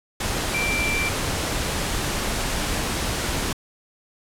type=tone in noise; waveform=sine; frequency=2349 Hz; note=D7; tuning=in tune; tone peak=-23 dBFS; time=0.54-1.09 s; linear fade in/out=5 ms; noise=pink; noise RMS=-25 dBFS; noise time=0.2-3.53 s; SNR=-1 dB; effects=low-pass 11000 Hz 12 dB/octave